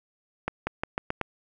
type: accelerating click train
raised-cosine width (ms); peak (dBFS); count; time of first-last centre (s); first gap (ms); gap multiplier
0.5; -12; 6; 0.48-1.213; 190; 0.87
effects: none